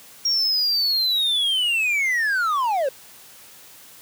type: linear sweep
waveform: triangle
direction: down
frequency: 5620 to 506 Hz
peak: -17 dBFS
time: 0.25-2.89 s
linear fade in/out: 5 ms
effects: white hiss -46 dBFS RMS until 4.01 s + high-pass 80 Hz 12 dB/octave